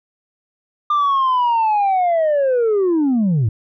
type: linear sweep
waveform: sine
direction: down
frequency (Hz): 1200 to 98.9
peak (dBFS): -11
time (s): 0.9-3.49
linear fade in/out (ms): 5
effects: tanh soft clip ceiling -12 dBFS